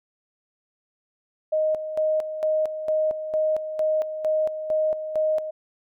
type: tone with tremolo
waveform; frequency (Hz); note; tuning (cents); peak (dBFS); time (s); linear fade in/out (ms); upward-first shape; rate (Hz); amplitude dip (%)
sine; 622.3; D#5; 0; -19; 1.52-5.51; 10; square; 2.2; 65
effects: none